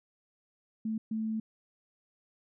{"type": "tone bursts at uneven times", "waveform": "sine", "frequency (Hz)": 220, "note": "A3", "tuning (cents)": 0, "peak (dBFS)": -30, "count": 2, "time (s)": [[0.85, 0.98], [1.11, 1.4]], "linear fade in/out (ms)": 5, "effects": []}